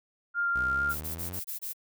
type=tone with vibrato; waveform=sine; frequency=1396.9 Hz; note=F6; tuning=in tune; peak=-25 dBFS; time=0.34-0.95 s; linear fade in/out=50 ms; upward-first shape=sine; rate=4.6 Hz; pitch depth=9 cents each way
type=exponential sweep; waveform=sawtooth; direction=up; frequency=61 to 93.4 Hz; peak=-34 dBFS; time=0.55-1.4 s; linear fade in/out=10 ms
type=noise bursts; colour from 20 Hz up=violet; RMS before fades=-36 dBFS; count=6; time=0.89-1.735 s; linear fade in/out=20 ms; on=120 ms; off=25 ms
effects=none